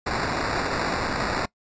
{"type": "noise with sample-and-hold", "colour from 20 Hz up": "violet", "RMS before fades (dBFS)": -26, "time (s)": [0.06, 1.46], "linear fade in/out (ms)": 10, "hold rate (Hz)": 3150, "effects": ["noise-tail reverb RT60 0.1 s tail -22 dB re dry", "resampled to 16000 Hz"]}